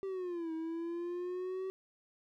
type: linear two-way sweep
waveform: triangle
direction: down then up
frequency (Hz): 392 to 320 to 381.3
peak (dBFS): -34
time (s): 0.03-1.7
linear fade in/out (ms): 0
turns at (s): 0.53
effects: none